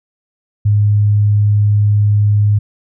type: tone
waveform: sine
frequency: 103.83 Hz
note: G#2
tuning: in tune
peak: -8 dBFS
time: 0.65-2.59 s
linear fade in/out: 10 ms
effects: none